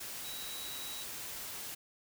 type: tone in noise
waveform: sine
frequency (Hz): 3883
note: B7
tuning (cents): -30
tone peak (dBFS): -45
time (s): 0.24-1.04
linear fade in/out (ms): 10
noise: white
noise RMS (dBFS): -43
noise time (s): 0-1.75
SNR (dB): -5
effects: none